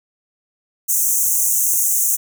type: high-pass noise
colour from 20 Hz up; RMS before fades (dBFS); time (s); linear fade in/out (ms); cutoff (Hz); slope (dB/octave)
pink; -17; 0.88-2.17; 20; 6100; 96
effects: none